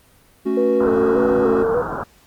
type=chord; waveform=triangle; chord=F# minor; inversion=first; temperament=equal; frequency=220 / 277.2 / 370 Hz; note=A3 / C#4 / F#4; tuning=0 / 0 / 0 cents; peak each=-22 / -21 / -18 dBFS; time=0.45-1.64 s; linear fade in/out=20 ms
type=tone with vibrato; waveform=sine; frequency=469.6 Hz; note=A#4; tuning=13 cents sharp; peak=-16 dBFS; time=0.57-1.82 s; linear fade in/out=5 ms; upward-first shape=square; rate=1.7 Hz; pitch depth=61 cents each way
type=low-pass noise; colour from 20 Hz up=white; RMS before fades=-26 dBFS; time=0.8-2.04 s; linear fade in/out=10 ms; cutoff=1500 Hz; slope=96 dB/octave
effects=pink hiss -53 dBFS RMS until 2.26 s + Opus 32 kbps